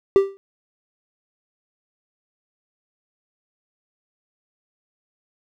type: tone with exponential decay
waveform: triangle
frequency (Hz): 392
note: G4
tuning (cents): 0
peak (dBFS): -5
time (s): 0.16-0.37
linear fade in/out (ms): 0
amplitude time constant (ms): 45
effects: none